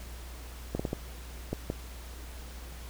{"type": "clicks", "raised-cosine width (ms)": 2, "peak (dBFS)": -17, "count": 6, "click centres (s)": [0.75, 0.795, 0.852, 0.931, 1.53, 1.701], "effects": ["added 60 Hz sine -42 dBFS peak until 2.89 s", "pink hiss -49 dBFS RMS until 2.89 s"]}